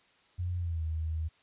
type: tone with pitch glide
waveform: sine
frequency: 88.9 to 79.66 Hz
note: F2 to D#2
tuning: +31 to +41 cents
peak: -30 dBFS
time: 0.38-1.29 s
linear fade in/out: 20 ms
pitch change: -190 cents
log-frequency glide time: 0.57-0.83 s
effects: white hiss -65 dBFS RMS until 1.42 s + resampled to 8000 Hz